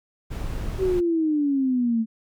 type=noise; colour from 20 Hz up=brown; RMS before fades=-29 dBFS; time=0.3-1.01 s; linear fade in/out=20 ms
type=exponential sweep; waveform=sine; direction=down; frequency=386.4 to 219.8 Hz; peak=-19 dBFS; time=0.78-2.06 s; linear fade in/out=50 ms
effects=none